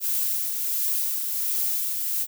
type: noise with tremolo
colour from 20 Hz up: violet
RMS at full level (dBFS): -24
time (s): 0-2.27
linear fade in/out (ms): 50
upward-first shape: triangle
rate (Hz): 1.4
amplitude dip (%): 40
effects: none